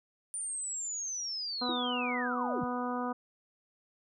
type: linear sweep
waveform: sine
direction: down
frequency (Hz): 9230 to 116.54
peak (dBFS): -34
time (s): 0.34-2.64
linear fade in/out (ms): 0
type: harmonic tone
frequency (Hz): 246.9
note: B3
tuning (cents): 0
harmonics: 1 / 2 / 3 / 4 / 5 / 6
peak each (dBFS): -35 / -39 / -39 / -39 / -39 / -47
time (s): 1.61-3.13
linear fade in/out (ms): 10
type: tone with exponential decay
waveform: sine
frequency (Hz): 329.6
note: E4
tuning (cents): 0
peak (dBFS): -31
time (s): 1.69-1.84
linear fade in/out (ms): 1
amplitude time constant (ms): 31
effects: none